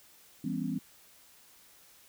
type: chord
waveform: sine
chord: C# half-diminished seventh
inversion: first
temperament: just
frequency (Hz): 166.31 / 199.57 / 249.5 / 277.2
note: E3 / G3 / B3 / C#4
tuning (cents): +16 / +31 / +18 / 0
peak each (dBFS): -37 / -37 / -35 / -37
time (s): 0.44-0.79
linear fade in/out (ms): 5
effects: white hiss -59 dBFS RMS until 2.08 s